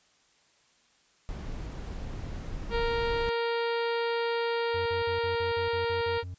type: noise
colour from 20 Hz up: brown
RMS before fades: -36 dBFS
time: 1.29-3.29 s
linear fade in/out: 0 ms
type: harmonic tone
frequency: 466.2 Hz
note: A#4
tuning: in tune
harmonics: 1 / 2 / 3 / 4 / 5 / 6 / 7 / 8 / 9 / 10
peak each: -28 / -34 / -38 / -40 / -42 / -44 / -45 / -46 / -47 / -48 dBFS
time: 2.7-6.24 s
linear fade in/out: 50 ms
type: tone bursts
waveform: triangle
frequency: 90.2 Hz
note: F#2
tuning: 44 cents flat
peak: -34 dBFS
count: 10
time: 4.74-6.345 s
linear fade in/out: 5 ms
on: 120 ms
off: 45 ms
effects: white hiss -65 dBFS RMS until 6.38 s + resampled to 16000 Hz